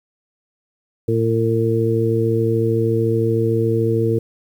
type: harmonic tone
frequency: 113.5 Hz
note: A#2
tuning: 46 cents flat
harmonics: 1 / 2 / 3 / 4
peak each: -19 / -25 / -21 / -19 dBFS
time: 1.08-4.19 s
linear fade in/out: 5 ms
effects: 8-bit